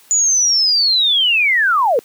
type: linear sweep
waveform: sine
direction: down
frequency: 6980 to 435.9 Hz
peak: -11 dBFS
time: 0.11-1.99 s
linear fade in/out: 0 ms
effects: white hiss -48 dBFS RMS until 2.04 s + high-pass 200 Hz 12 dB/octave